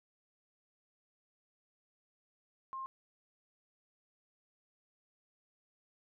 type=tone; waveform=sine; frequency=1062 Hz; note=C6; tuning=25 cents sharp; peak=-39 dBFS; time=2.73-2.86 s; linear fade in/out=0 ms; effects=none